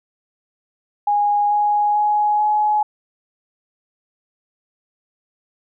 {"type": "tone with pitch steps", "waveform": "sine", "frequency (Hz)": [824, 830.7, 837.4, 844.2], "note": ["G#5", "G#5", "G#5", "G#5"], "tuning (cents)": [-14, 0, 14, 28], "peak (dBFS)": -14, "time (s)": [1.07, 2.83], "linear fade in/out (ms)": 5, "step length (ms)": 440, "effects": []}